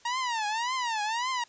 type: tone with vibrato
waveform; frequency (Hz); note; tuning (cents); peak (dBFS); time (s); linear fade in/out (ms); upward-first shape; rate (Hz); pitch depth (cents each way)
sawtooth; 932.3; A#5; 0; -24; 0.05-1.44; 5; triangle; 1.8; 220
effects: white hiss -58 dBFS RMS until 1.48 s + resampled to 16000 Hz